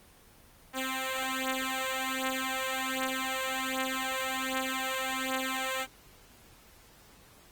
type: beating tone pair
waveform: 5% pulse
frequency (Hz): 261.6 / 262.9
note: C4 / C4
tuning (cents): 0 / +8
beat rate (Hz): 1.3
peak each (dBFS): -22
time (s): 0.73-5.87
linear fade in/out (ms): 50
effects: pink hiss -57 dBFS RMS until 7.51 s + Opus 24 kbps